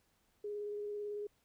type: tone with vibrato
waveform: sine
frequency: 414.2 Hz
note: G#4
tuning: 5 cents flat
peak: -38 dBFS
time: 0.44-1.27 s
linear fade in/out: 5 ms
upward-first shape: square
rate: 18 Hz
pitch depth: 11 cents each way
effects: pink hiss -75 dBFS RMS until 1.44 s